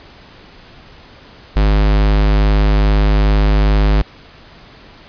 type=tone; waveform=square; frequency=51.2 Hz; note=G#1; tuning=24 cents flat; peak=-10 dBFS; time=1.56-4.02 s; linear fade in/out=5 ms; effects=pink hiss -41 dBFS RMS until 5.08 s + resampled to 11025 Hz